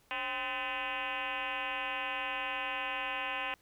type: tone with frequency modulation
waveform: sine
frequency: 1776 Hz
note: A6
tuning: 16 cents sharp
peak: -33 dBFS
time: 0.11-3.54 s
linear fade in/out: 0 ms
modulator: 248 Hz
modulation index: 4.6
effects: pink hiss -67 dBFS RMS until 3.61 s